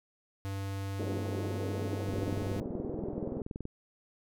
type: tone with pitch glide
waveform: square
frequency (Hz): 98 to 98.74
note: G2 to G2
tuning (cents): 0 to +13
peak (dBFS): -35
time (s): 0.45-2.6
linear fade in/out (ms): 0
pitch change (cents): +13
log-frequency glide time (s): 1-2.39
type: band-pass noise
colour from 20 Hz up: white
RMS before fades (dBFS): -38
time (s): 0.99-3.42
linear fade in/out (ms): 5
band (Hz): 180 to 480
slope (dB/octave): 24
type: click train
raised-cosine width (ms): 3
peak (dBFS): -25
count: 34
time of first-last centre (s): 2.09-3.654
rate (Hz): 21.1
effects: none